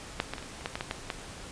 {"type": "clicks", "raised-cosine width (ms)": 0.3, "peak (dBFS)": [-10, -17, -22, -27, -29, -15, -16, -16, -14, -14], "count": 10, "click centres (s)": [0.201, 0.336, 0.382, 0.426, 0.61, 0.659, 0.755, 0.809, 0.911, 1.102], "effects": ["pink hiss -44 dBFS RMS until 1.51 s", "resampled to 22050 Hz"]}